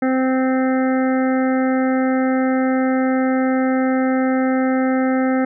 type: harmonic tone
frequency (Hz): 260.4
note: C4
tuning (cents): -8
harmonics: 1 / 2 / 3 / 5 / 6 / 7 / 8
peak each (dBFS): -16 / -22 / -26 / -30 / -32 / -33 / -34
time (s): 0.02-5.45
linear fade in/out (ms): 5
effects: none